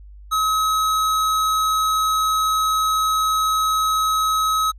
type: tone with hard clipping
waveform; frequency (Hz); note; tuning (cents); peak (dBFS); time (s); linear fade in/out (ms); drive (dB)
sine; 1278; D#6; +46; -18; 0.31-4.72; 20; 17
effects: added 50 Hz sine -38 dBFS peak until 4.78 s + MP3 64 kbps